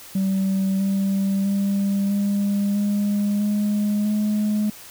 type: tone with pitch steps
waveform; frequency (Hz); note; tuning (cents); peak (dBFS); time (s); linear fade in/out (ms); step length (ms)
sine; 192.5 / 195.41 / 198.37 / 201.4 / 204.4 / 207.5 / 210.7; G3 / G3 / G3 / G3 / G#3 / G#3 / G#3; -31 / -5 / +21 / +47 / -27 / -1 / +25; -16; 0.15-4.7; 5; 650
effects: tanh soft clip ceiling -17 dBFS + white hiss -42 dBFS RMS until 4.9 s